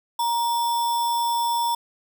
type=tone with sample-and-hold; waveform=sine; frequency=941 Hz; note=A#5; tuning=16 cents sharp; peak=-20 dBFS; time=0.19-1.75 s; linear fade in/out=5 ms; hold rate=4410 Hz; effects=none